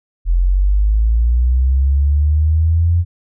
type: linear sweep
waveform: sine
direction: up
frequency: 41.88 to 87.31 Hz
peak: -10 dBFS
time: 0.25-3.05 s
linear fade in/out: 50 ms
effects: none